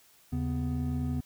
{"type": "tone cluster", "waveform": "triangle", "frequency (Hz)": [78.5, 138.8, 248.8], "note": ["D#2", "C#3", "B3"], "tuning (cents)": [16, 3, 13], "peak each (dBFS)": -31, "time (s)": [0.32, 1.21], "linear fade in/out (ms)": 10, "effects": ["white hiss -61 dBFS RMS until 1.25 s"]}